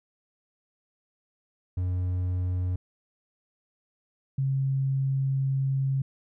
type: tone pair in turn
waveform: triangle / sine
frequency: 90.6 / 135.08 Hz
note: F#2 / C#3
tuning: -36 / -44 cents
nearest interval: perfect fifth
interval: 692 cents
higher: second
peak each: -23 dBFS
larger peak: neither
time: 1.77-2.76 / 4.38-6.02 s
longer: second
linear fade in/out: 5 ms
effects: none